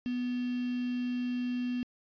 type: tone with quantisation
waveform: sine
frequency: 246.9 Hz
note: B3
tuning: in tune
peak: -30 dBFS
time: 0.06-1.83 s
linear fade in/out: 0 ms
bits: 7
effects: resampled to 11025 Hz